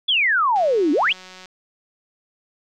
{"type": "exponential two-way sweep", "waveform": "sine", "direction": "down then up", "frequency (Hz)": [3520, 277.2, 3520], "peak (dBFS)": -15, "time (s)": [0.08, 1.13], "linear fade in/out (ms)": 10, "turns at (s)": 0.92}
{"type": "click train", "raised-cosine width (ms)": 0.2, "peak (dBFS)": -24, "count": 167, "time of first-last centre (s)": [0.56, 1.457], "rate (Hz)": 185}
{"effects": []}